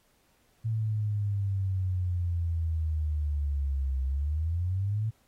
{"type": "exponential two-way sweep", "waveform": "sine", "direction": "down then up", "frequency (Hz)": [112.7, 65.41, 112.7], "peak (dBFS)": -26, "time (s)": [0.64, 5.11], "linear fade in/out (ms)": 20, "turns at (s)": 4.04, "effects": ["pink hiss -68 dBFS RMS until 5.27 s", "AAC 48 kbps"]}